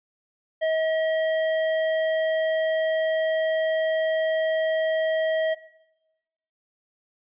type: tone with hard clipping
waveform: sine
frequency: 638 Hz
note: D#5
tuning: 43 cents sharp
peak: -23 dBFS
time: 0.61-5.55 s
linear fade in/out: 20 ms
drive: 11 dB
effects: noise-tail reverb RT60 1.0 s tail -18 dB re dry + resampled to 8000 Hz